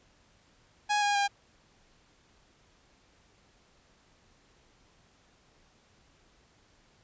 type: tone with pitch steps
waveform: sawtooth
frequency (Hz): 830.6 / 817.7 / 805.1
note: G#5 / G#5 / G5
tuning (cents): 0 / -27 / +46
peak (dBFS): -21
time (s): 0.89-1.28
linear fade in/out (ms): 20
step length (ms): 130
effects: pink hiss -64 dBFS RMS until 7.03 s + resampled to 16000 Hz